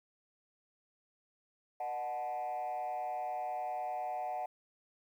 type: tone with frequency modulation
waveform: sine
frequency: 738 Hz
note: F#5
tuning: 5 cents flat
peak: -33 dBFS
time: 1.8-4.46 s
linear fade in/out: 5 ms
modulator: 131 Hz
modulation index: 0.8
effects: tanh soft clip ceiling -33 dBFS + 11-bit